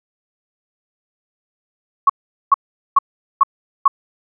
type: tone bursts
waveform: sine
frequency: 1108.7 Hz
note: C#6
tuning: in tune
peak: -6 dBFS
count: 5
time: 2.07-3.88 s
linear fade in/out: 5 ms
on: 26 ms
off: 420 ms
effects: none